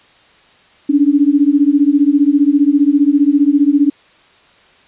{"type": "beating tone pair", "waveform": "sine", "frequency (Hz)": [280, 295], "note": ["C#4", "D4"], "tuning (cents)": [18, 8], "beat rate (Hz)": 15, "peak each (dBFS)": -11, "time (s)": [0.89, 3.9], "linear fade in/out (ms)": 10, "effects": ["white hiss -48 dBFS RMS until 4.87 s", "resampled to 8000 Hz"]}